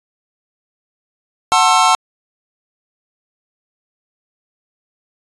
square chord, F# half-diminished seventh, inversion none, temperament just, 740 / 888 / 1065.6 / 1332 Hz, F#5 / A5 / C6 / E6, 0 / +16 / +31 / +18 cents, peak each -16 dBFS, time 1.52-1.95 s, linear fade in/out 0 ms, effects resampled to 24000 Hz

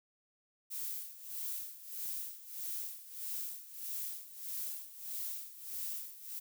violet noise with tremolo, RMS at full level -39 dBFS, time 0.7-6.4 s, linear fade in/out 20 ms, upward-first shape sine, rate 1.6 Hz, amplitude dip 80%, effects none

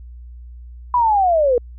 sine linear sweep, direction down, 1000 to 466.2 Hz, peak -12 dBFS, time 0.94-1.58 s, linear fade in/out 2 ms, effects added 60 Hz sine -34 dBFS peak until 1.78 s

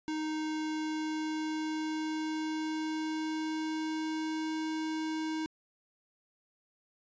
square tone with pitch glide, 311.1 to 315.3 Hz, D#4 to D#4, 0 to +23 cents, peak -33 dBFS, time 0.08-5.46 s, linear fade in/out 0 ms, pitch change +23 cents, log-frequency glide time 0.74-4.57 s, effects resampled to 16000 Hz

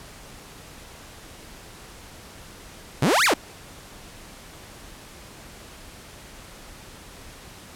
sawtooth exponential two-way sweep, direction up then down, 111 to 2489 to 243.7 Hz, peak -13 dBFS, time 3.02-3.34 s, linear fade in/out 5 ms, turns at 3.25 s, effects pink hiss -44 dBFS RMS until 7.75 s + low-pass 12000 Hz 12 dB/octave

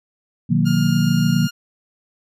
sine chord, B major seventh, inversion none, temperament equal with one note detuned, 123.47 / 155.56 / 182.87 / 233.1 Hz, B2 / D#3 / F#3 / A#3, 0 / 0 / -20 / 0 cents, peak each -22 / -18 / -19 / -20 dBFS, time 0.49-1.48 s, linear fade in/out 20 ms
15% pulse tone, 1413 Hz, F6, 20 cents sharp, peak -21 dBFS, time 0.65-1.51 s, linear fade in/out 20 ms
effects resampled to 32000 Hz

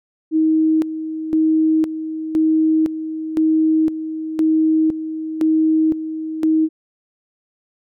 sine tone with tremolo, 316.1 Hz, D#4, 27 cents sharp, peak -12 dBFS, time 0.31-6.69 s, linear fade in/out 50 ms, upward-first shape square, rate 0.98 Hz, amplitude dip 70%, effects none

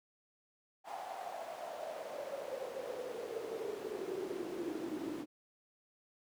brown noise with high-pass filter sweep, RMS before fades -42 dBFS, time 0.84-5.26 s, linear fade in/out 50 ms, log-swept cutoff 780 to 300 Hz, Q 7.2, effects none

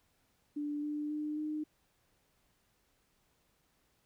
sine tone with pitch steps, 293.7 / 297.5 / 301.3 / 305.1 Hz, D4 / D4 / D4 / D#4, 0 / +22 / +44 / -34 cents, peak -34 dBFS, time 0.56-1.64 s, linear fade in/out 10 ms, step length 270 ms, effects pink hiss -74 dBFS RMS until 4.05 s

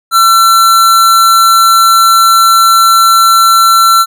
square tone, 1350 Hz, E6, 41 cents sharp, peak -4 dBFS, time 0.11-4.06 s, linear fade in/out 50 ms, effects none

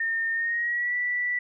sine tone with pitch glide, 1821 to 1963 Hz, A#6 to B6, -41 to -11 cents, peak -24 dBFS, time 0-1.39 s, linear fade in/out 5 ms, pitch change +130 cents, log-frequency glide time 0.33-0.95 s, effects none

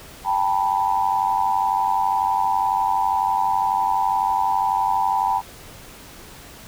sine tone cluster, 788 / 886 / 978 Hz, G5 / A5 / B5, +9 / +12 / -17 cents, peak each -22 dBFS, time 0.24-5.42 s, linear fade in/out 50 ms, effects pink hiss -42 dBFS RMS until 6.67 s

